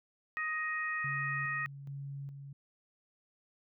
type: harmonic tone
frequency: 625 Hz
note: D#5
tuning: 8 cents sharp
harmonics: 2 / 3 / 4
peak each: -39 / -34 / -43 dBFS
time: 0.37-1.66 s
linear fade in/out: 0 ms
type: tone with tremolo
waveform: sine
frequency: 139.5 Hz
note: C#3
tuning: 11 cents sharp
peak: -39 dBFS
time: 1.04-2.53 s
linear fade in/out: 5 ms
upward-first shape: square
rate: 1.2 Hz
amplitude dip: 45%
effects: none